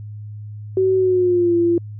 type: tone with pitch glide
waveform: sine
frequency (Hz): 377.6 to 342.3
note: F#4 to F4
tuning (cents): +35 to -35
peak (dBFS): -13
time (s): 0.77-1.78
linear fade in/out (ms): 2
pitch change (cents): -170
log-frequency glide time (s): 0.96-1.55
effects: added 105 Hz sine -30 dBFS peak until 1.99 s